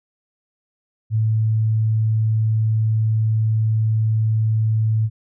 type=tone; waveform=sine; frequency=110 Hz; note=A2; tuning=in tune; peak=-15 dBFS; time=1.1-5.1 s; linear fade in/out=50 ms; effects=none